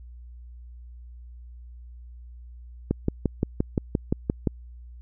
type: click train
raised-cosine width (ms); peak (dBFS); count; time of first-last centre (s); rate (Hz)
3; -9; 10; 2.91-4.473; 5.76
effects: added 60 Hz sine -41 dBFS peak until 5.01 s